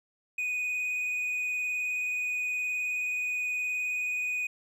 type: tone with vibrato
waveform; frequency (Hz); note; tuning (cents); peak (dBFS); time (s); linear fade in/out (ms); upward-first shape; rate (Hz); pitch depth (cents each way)
triangle; 2484; D#7; -3; -27; 0.38-4.47; 5; square; 19; 12
effects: none